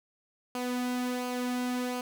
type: tone with flanger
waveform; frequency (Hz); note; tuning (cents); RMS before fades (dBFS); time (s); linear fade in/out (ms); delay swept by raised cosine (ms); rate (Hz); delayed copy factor
sawtooth; 248.5; B3; +11; -32; 0.55-2.01; 2; 0.53 to 2.33; 1.4; -0.5
effects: none